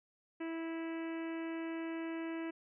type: harmonic tone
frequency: 328 Hz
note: E4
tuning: 9 cents flat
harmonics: 1 / 2 / 3 / 4 / 5 / 6 / 7 / 8 / 9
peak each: -38 / -49 / -52 / -56 / -53 / -54 / -56 / -56 / -62 dBFS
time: 0.4-2.51 s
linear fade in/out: 10 ms
effects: none